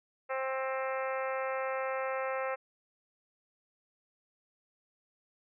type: harmonic tone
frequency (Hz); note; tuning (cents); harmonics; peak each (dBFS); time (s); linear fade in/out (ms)
264.1; C4; +16; 2 / 3 / 4 / 5 / 6 / 7 / 8 / 9 / 10; -34 / -40 / -41 / -40 / -46 / -44 / -45 / -49 / -50; 0.29-2.56; 20
effects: none